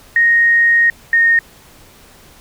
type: tone pair in turn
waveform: sine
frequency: 1864.7 / 1846.5 Hz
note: A#6 / A#6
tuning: 0 / -17 cents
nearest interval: unison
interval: 17 cents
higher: first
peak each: -8 dBFS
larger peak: neither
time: 0.16-0.9 / 1.13-1.39 s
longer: first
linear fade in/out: 2 ms
effects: pink hiss -44 dBFS RMS until 2.4 s